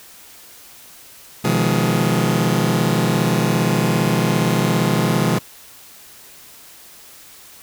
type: chord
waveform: sawtooth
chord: F half-diminished seventh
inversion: second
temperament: just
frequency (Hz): 125.72 / 157.15 / 174.61 / 209.5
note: Cb3 / Eb3 / F3 / Ab3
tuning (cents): +31 / +18 / 0 / +15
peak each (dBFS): -17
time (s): 1.44-5.39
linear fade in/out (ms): 10
effects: white hiss -43 dBFS RMS until 7.62 s